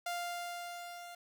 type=tone with level ramp; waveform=sawtooth; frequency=698.5 Hz; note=F5; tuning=in tune; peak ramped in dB=-31 to -43 dBFS; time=0.06-1.15 s; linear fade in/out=5 ms; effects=10-bit